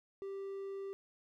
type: tone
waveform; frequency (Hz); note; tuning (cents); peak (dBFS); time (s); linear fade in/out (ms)
triangle; 392; G4; 0; -38; 0.22-0.93; 0
effects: none